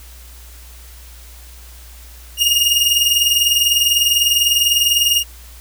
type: tone pair together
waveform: sawtooth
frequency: 2836 / 2856 Hz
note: F7 / F7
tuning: +26 / +38 cents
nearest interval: unison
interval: 12 cents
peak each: -12 dBFS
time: 2.37-5.24 s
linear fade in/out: 50 ms
effects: added 60 Hz sine -37 dBFS peak until 5.6 s + white hiss -43 dBFS RMS until 5.6 s